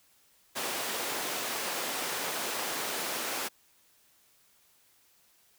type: high-pass noise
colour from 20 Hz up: pink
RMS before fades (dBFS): -34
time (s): 0.55-3.49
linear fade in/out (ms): 20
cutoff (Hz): 410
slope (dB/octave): 12
effects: white hiss -65 dBFS RMS until 5.58 s